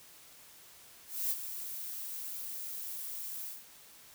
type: noise with ADSR envelope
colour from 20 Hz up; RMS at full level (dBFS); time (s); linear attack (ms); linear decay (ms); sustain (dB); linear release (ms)
violet; -31; 1.07-3.65; 240; 35; -10; 190
effects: white hiss -56 dBFS RMS until 4.14 s